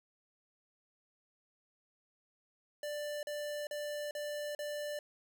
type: tone bursts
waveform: square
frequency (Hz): 590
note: D5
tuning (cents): +8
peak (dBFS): -38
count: 5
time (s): 2.83-4.99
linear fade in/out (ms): 2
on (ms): 400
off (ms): 40
effects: none